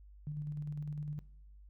sine tone with tremolo, 149 Hz, D3, 25 cents sharp, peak -36 dBFS, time 0.27-1.19 s, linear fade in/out 0 ms, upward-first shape square, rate 9.9 Hz, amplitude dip 30%, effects noise-tail reverb RT60 0.7 s tail -19 dB re dry + added 50 Hz sine -53 dBFS peak until 1.69 s

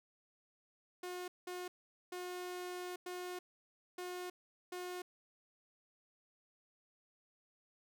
sawtooth tone bursts at uneven times, 360.1 Hz, F#4, 47 cents flat, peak -38 dBFS, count 6, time 1.03-1.28 / 1.47-1.68 / 2.12-2.96 / 3.06-3.39 / 3.98-4.3 / 4.72-5.02 s, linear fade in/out 5 ms, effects none

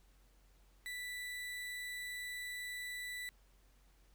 35% pulse tone, 1975.5 Hz, B6, in tune, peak -40 dBFS, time 0.86-3.29 s, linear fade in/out 0 ms, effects added 46 Hz sine -64 dBFS peak until 4.14 s + pink hiss -72 dBFS RMS until 4.14 s

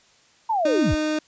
sine linear sweep, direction down, 940 to 30.28 Hz, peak -19 dBFS, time 0.49-0.95 s, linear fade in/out 10 ms
30% pulse tone, 307.4 Hz, D#4, 21 cents flat, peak -19 dBFS, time 0.65-1.19 s, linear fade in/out 5 ms
effects white hiss -57 dBFS RMS until 1.27 s + resampled to 16000 Hz

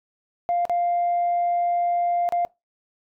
sine tone with dropouts, 698.5 Hz, F5, in tune, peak -18 dBFS, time 0.49-2.45 s, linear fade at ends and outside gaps 0 ms, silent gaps 0.653-0.696 / 2.29-2.323 s, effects noise-tail reverb RT60 0.2 s tail -23 dB re dry + tanh soft clip ceiling -16 dBFS

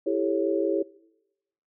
sine chord, A dominant seventh, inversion second, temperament just, 330 / 396 / 440 / 550 Hz, E4 / G4 / A4 / C#5, +2 / +18 / 0 / -14 cents, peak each -27 / -27 / -31 / -29 dBFS, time 0.06-0.83 s, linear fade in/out 10 ms, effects noise-tail reverb RT60 0.9 s tail -22 dB re dry

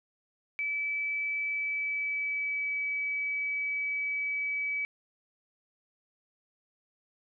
sine tone with pitch glide, 2304 to 2287 Hz, D7 to D7, -34 to -47 cents, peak -29 dBFS, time 0.59-4.85 s, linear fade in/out 0 ms, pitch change -13 cents, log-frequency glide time 1.44-2.79 s, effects none

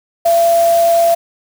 sine tone in noise, 677 Hz, E5, 46 cents sharp, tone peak -8 dBFS, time 0.25-1.15 s, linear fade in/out 10 ms, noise white, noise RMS -26 dBFS, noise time 0.25-1.15 s, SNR +15 dB, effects none

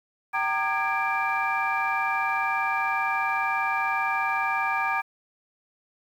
sine tone cluster, 775 / 921 / 1200 / 1652 / 2354 Hz, G5 / A#5 / D6 / G#6 / D7, -20 / -21 / +37 / -10 / +3 cents, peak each -29 dBFS, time 0.33-5.02 s, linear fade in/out 20 ms, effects tanh soft clip ceiling -14 dBFS + 9-bit

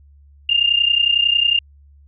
sine tone pair together, 2794 / 2825 Hz, F7 / F7, 0 / +19 cents, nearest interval unison, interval 19 cents, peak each -16 dBFS, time 0.49-1.59 s, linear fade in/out 5 ms, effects added 71 Hz sine -45 dBFS peak until 2.07 s

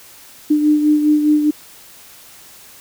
sine beating tone pair, 300 / 304.9 Hz, D4 / D#4, +37 / -35 cents, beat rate 4.9 Hz, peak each -11 / -20 dBFS, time 0.5-1.51 s, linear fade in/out 10 ms, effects white hiss -42 dBFS RMS until 2.8 s

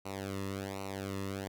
sawtooth tone with flanger, 97.5 Hz, G2, 9 cents flat, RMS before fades -39 dBFS, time 0.05-1.48 s, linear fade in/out 10 ms, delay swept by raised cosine 0.59 to 1.32 ms, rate 1.3 Hz, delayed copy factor -0.95, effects none

